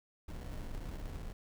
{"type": "noise with sample-and-hold", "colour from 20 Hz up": "brown", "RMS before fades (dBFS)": -42, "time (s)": [0.28, 1.33], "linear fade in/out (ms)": 10, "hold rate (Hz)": 1225, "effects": []}